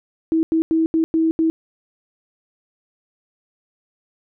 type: tone bursts at uneven times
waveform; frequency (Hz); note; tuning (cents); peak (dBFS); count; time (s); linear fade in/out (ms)
sine; 323.4; E4; -33; -14; 6; 0.32-0.43 / 0.52-0.62 / 0.71-0.86 / 0.94-1.04 / 1.14-1.31 / 1.39-1.5; 0
effects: none